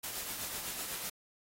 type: noise with tremolo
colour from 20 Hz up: white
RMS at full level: -38 dBFS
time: 0.03-1.1 s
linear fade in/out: 10 ms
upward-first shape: triangle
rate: 8 Hz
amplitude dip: 45%
effects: AAC 48 kbps